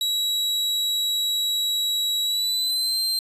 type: tone with pitch glide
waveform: 40% pulse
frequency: 3885 to 4140 Hz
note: B7 to C8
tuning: -29 to -19 cents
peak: -20 dBFS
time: 0.01-3.19 s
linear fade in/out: 2 ms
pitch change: +110 cents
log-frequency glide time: 2.24-2.99 s
effects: resampled to 32000 Hz